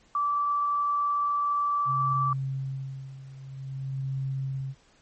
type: tone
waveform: sine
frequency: 1161 Hz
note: D6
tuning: 20 cents flat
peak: -23 dBFS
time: 0.15-2.33 s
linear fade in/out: 2 ms
type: tone with tremolo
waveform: sine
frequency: 134.5 Hz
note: C3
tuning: 48 cents sharp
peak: -27 dBFS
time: 1.85-4.75 s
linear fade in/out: 50 ms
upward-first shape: sine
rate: 0.52 Hz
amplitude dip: 80%
effects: pink hiss -61 dBFS RMS until 5.01 s + MP3 32 kbps